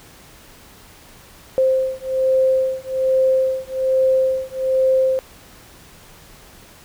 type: beating tone pair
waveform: sine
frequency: 523.3 / 524.5 Hz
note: C5 / C5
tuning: 0 / +4 cents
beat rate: 1.2 Hz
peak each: -18 dBFS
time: 1.58-5.19 s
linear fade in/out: 0 ms
effects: pink hiss -45 dBFS RMS until 6.84 s